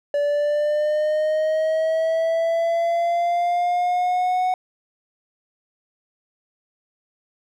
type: linear sweep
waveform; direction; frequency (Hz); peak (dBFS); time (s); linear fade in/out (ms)
triangle; up; 576 to 740; -16; 0.14-4.54; 2
effects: none